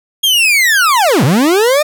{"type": "linear two-way sweep", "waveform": "40% pulse", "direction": "down then up", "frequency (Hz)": [3291, 114.1, 620], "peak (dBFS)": -7, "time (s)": [0.23, 1.83], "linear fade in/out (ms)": 10, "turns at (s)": 1.24, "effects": []}